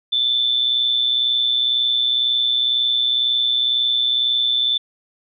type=tone with amplitude modulation; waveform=sine; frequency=3520 Hz; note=A7; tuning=in tune; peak=-13 dBFS; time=0.12-4.78 s; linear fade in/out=10 ms; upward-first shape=sine; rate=122 Hz; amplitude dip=55%; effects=none